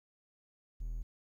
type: tone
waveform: triangle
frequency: 40.54 Hz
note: E1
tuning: 28 cents flat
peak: -34 dBFS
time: 0.8-1.03 s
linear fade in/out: 10 ms
effects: 12-bit